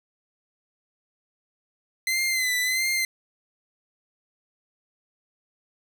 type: tone with vibrato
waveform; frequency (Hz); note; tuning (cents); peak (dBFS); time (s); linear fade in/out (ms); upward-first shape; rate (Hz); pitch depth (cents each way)
sawtooth; 2047; C7; -38; -19; 2.07-3.05; 2; sine; 1.5; 54
effects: none